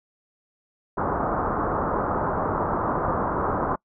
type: low-pass noise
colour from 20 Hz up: white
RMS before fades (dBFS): -25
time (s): 0.97-3.76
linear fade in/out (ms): 10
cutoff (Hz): 1300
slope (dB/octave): 48
effects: noise-tail reverb RT60 0.1 s tail -25 dB re dry